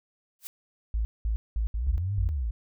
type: noise with exponential growth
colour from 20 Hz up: blue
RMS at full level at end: -34 dBFS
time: 0.39-0.47 s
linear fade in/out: 0 ms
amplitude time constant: 16 ms
type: tone bursts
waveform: sine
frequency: 55 Hz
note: A1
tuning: in tune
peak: -24 dBFS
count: 5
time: 0.94-2.29 s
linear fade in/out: 0 ms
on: 110 ms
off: 200 ms
type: linear two-way sweep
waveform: sine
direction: up then down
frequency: 50.1 to 103.83 to 50.1 Hz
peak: -26 dBFS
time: 1.74-2.51 s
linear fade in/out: 5 ms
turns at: 2.14 s
effects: none